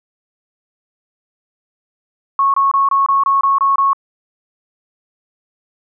sine tone bursts, 1100 Hz, C#6, 14 cents flat, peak -10 dBFS, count 9, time 2.39-3.932 s, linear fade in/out 2 ms, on 150 ms, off 24 ms, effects none

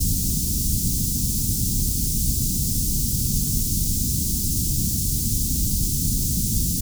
pink band-stop noise, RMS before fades -22 dBFS, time 0-6.81 s, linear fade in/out 10 ms, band 230 to 5600 Hz, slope 24 dB/octave, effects none

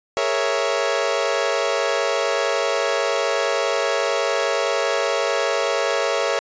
sawtooth chord, A# half-diminished seventh, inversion third, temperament equal, 415.3 / 466.2 / 554.4 / 659.3 Hz, G#4 / A#4 / C#5 / E5, 0 / 0 / 0 / 0 cents, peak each -23 / -21 / -19 / -21 dBFS, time 0.17-6.39 s, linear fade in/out 0 ms, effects resampled to 16000 Hz

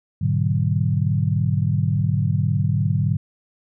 sine chord, G# half-diminished seventh, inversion none, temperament equal, 103.83 / 123.47 / 146.83 / 185 Hz, G#2 / B2 / D3 / F#3, 0 / 0 / 0 / 0 cents, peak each -21 / -25 / -21 / -26 dBFS, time 0.21-3.17 s, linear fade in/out 10 ms, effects none

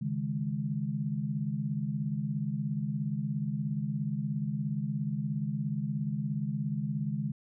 sine chord, C# suspended second, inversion none, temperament equal, 138.59 / 155.56 / 207.7 Hz, C#3 / D#3 / G#3, 0 / 0 / 0 cents, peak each -34 dBFS, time 0.01-7.32 s, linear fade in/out 10 ms, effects none

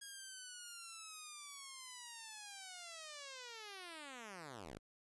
5% pulse linear sweep, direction down, 1646 to 38.89 Hz, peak -38 dBFS, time 0.01-4.79 s, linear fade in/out 10 ms, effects resampled to 24000 Hz + 13-bit

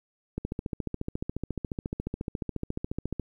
click train, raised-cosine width 3 ms, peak -18 dBFS, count 41, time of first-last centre 0.38-3.197 s, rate 14.2 Hz, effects 10-bit

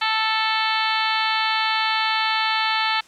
harmonic tone, 440 Hz, A4, in tune, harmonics 2 / 3 / 4 / 5 / 6 / 7 / 8 / 9 / 10, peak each -24 / -26 / -27 / -28 / -29 / -29 / -30 / -31 / -31 dBFS, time 0.01-3.01 s, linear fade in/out 10 ms, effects white hiss -50 dBFS RMS until 3.07 s + low-pass 7000 Hz 12 dB/octave

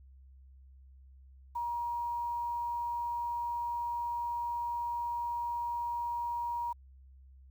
sine tone with quantisation, 950 Hz, A#5, 33 cents sharp, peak -32 dBFS, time 1.55-6.73 s, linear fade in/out 10 ms, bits 10, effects added 66 Hz sine -53 dBFS peak until 7.5 s

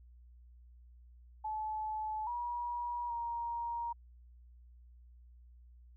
sine tone with pitch steps, 863 / 960 / 940 Hz, A5 / B5 / A#5, -34 / -49 / +14 cents, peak -35 dBFS, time 1.44-3.93 s, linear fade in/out 10 ms, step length 830 ms, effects added 60 Hz sine -55 dBFS peak until 5.96 s

